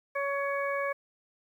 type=harmonic tone; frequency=560 Hz; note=C#5; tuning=18 cents sharp; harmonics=1 / 2 / 3 / 4; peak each=-31 / -34 / -36 / -37 dBFS; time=0.15-0.93 s; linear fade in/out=10 ms; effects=10-bit